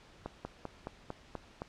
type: slowing click train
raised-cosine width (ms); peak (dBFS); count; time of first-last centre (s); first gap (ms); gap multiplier
1; -24; 7; 0.26-1.619; 190; 1.07
effects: pink hiss -58 dBFS RMS until 1.68 s + low-pass 5000 Hz 12 dB/octave